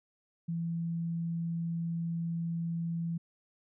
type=tone; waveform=sine; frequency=167.5 Hz; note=E3; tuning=28 cents sharp; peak=-31 dBFS; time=0.48-3.18 s; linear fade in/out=10 ms; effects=none